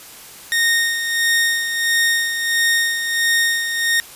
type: tone with tremolo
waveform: sawtooth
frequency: 1850 Hz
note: A#6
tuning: 14 cents flat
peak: -10 dBFS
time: 0.52-4 s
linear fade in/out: 0 ms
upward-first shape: sine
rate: 1.5 Hz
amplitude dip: 55%
effects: white hiss -39 dBFS RMS until 4.15 s + resampled to 32000 Hz